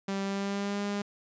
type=tone with pitch glide; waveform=sawtooth; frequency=196 to 203 Hz; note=G3 to G#3; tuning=0 to -39 cents; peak=-26 dBFS; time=0.08-1.02 s; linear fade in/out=5 ms; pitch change=+61 cents; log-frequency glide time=0.22-0.82 s; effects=resampled to 16000 Hz